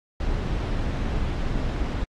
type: noise with amplitude modulation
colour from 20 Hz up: brown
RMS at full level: -24 dBFS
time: 0.2-2.04 s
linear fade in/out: 2 ms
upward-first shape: sine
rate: 249 Hz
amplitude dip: 35%
effects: low-pass 5000 Hz 12 dB/octave + AAC 48 kbps

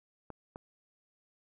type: clicks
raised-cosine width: 1 ms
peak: -29 dBFS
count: 2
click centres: 0.303 / 0.559 s
effects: none

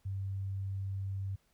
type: tone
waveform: sine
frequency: 97.2 Hz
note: G2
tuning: 14 cents flat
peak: -34 dBFS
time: 0.05-1.36 s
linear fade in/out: 10 ms
effects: pink hiss -73 dBFS RMS until 1.53 s

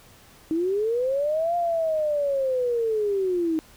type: linear two-way sweep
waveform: sine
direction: up then down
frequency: 311.5 to 701 to 311.5 Hz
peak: -21 dBFS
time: 0.51-3.59 s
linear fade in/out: 0 ms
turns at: 1.56 s
effects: pink hiss -52 dBFS RMS until 3.76 s

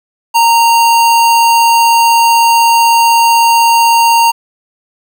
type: tone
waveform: square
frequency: 926 Hz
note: A#5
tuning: 12 cents flat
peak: -6 dBFS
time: 0.34-4.32 s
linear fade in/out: 20 ms
effects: 8-bit

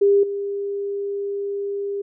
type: tone with level steps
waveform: sine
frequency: 401.3 Hz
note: G4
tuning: 41 cents sharp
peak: -12 / -23 dBFS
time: 0.01-2.02 s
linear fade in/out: 10 ms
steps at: 0.23 s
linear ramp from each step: 5 ms
effects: none

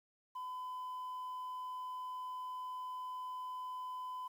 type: tone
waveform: sine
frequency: 1009 Hz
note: B5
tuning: 37 cents sharp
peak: -38 dBFS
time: 0.35-4.28 s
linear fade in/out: 10 ms
effects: tanh soft clip ceiling -40 dBFS + 11-bit

